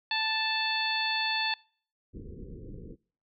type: harmonic tone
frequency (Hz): 880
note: A5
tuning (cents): 0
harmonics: 1 / 2 / 3 / 4 / 5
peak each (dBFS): -33 / -33 / -33 / -33 / -33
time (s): 0.11-1.54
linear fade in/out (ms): 2
type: low-pass noise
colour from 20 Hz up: pink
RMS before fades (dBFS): -43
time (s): 2.13-2.96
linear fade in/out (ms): 20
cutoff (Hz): 490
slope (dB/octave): 96
effects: noise-tail reverb RT60 0.5 s tail -26 dB re dry